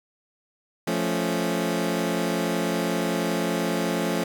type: chord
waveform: 20% pulse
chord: F augmented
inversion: none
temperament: equal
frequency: 174.61 / 220 / 277.2 Hz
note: F3 / A3 / C#4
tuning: 0 / 0 / 0 cents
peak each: -22 / -23 / -24 dBFS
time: 0.87-4.24 s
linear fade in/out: 5 ms
effects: none